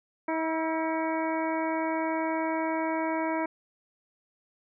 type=harmonic tone with a mistuned harmonic; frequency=320.7 Hz; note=E4; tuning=48 cents flat; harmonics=1 / 2 / 3 / 4 / 5 / 6 / 7; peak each=-30 / -32 / -32 / -41 / -41 / -43 / -39 dBFS; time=0.28-3.46 s; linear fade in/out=5 ms; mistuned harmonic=4; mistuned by=+47 cents; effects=none

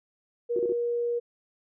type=tone; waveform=sine; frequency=475.7 Hz; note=A#4; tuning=35 cents sharp; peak=-25 dBFS; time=0.49-1.2 s; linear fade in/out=20 ms
type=tone bursts; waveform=sine; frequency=368.5 Hz; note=F#4; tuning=7 cents flat; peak=-25 dBFS; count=3; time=0.56-0.724 s; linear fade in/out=2 ms; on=32 ms; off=34 ms
effects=none

